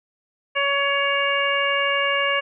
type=harmonic tone; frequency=561 Hz; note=C#5; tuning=21 cents sharp; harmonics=1 / 2 / 3 / 4 / 5; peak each=-25 / -25 / -25 / -25 / -25 dBFS; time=0.55-2.41 s; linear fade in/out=20 ms; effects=none